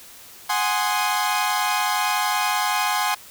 sawtooth chord, Ab dominant seventh, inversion third, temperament equal, 740 / 830.6 / 1046.5 / 1244.5 Hz, Gb5 / Ab5 / C6 / Eb6, 0 / 0 / 0 / 0 cents, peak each -23 / -20 / -21 / -26 dBFS, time 0.49-3.15 s, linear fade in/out 10 ms, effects white hiss -44 dBFS RMS until 3.3 s

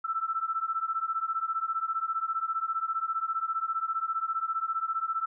sine beating tone pair, 1318.5 / 1333.5 Hz, E6 / E6, 0 / +20 cents, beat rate 15 Hz, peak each -31 dBFS, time 0.04-5.26 s, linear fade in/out 10 ms, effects none

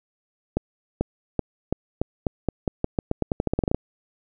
accelerating click train, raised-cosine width 2 ms, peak -8 dBFS, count 21, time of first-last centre 0.57-3.746 s, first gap 440 ms, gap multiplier 0.87, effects none

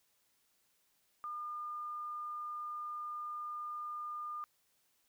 sine tone, 1209 Hz, D6, 50 cents sharp, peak -39 dBFS, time 1.24-4.44 s, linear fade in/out 0 ms, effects white hiss -75 dBFS RMS until 5.08 s

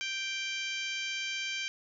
harmonic tone, 784 Hz, G5, in tune, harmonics 2 / 3 / 4 / 5 / 6 / 7 / 8 / 9, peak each -42 / -36 / -38 / -47 / -45 / -48 / -45 / -56 dBFS, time 0.01-1.68 s, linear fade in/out 0 ms, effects none

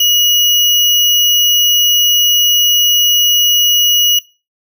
sine tone with sample-and-hold, 2900 Hz, F#7, 35 cents flat, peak -8 dBFS, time 0-4.19 s, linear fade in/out 5 ms, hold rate 8820 Hz, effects noise-tail reverb RT60 0.3 s tail -21 dB re dry

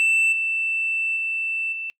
sine tone with level steps, 2664 Hz, E7, 18 cents sharp, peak -13 / -20 / -22 / -27 dBFS, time 0-1.9 s, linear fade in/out 0 ms, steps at 0.32 / 1.16 / 1.72 s, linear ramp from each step 10 ms, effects noise-tail reverb RT60 0.1 s tail -25 dB re dry + tanh soft clip ceiling -15 dBFS

